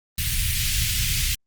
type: band-stop noise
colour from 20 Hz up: pink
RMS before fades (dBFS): -23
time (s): 0.18-1.35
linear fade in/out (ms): 5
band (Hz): 130 to 2200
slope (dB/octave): 24
effects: Opus 32 kbps